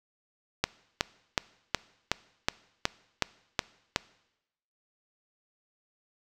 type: click train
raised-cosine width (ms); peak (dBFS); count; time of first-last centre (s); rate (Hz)
0.2; -6; 10; 0.64-3.961; 2.71
effects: noise-tail reverb RT60 0.9 s tail -21 dB re dry